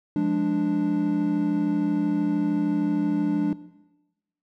triangle chord, D diminished, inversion first, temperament equal, 174.61 / 207.7 / 293.7 Hz, F3 / Ab3 / D4, 0 / 0 / 0 cents, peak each -26 / -25 / -20 dBFS, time 0.16-3.53 s, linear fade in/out 2 ms, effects noise-tail reverb RT60 1.0 s tail -17 dB re dry

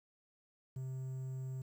triangle tone with quantisation, 130.81 Hz, C3, in tune, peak -37 dBFS, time 0.76-1.62 s, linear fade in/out 5 ms, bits 11, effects none

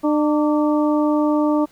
harmonic tone with a mistuned harmonic, 300 Hz, D4, 37 cents sharp, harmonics 1 / 2 / 3 / 4, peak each -16 / -22 / -26 / -28 dBFS, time 0.03-1.66 s, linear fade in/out 20 ms, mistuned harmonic 4, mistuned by -53 cents, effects pink hiss -54 dBFS RMS until 1.71 s

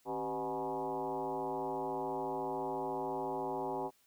sine tone with frequency modulation, 614 Hz, D#5, 23 cents flat, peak -34 dBFS, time 0.05-3.91 s, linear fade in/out 50 ms, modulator 114 Hz, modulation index 3, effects white hiss -70 dBFS RMS until 4.06 s

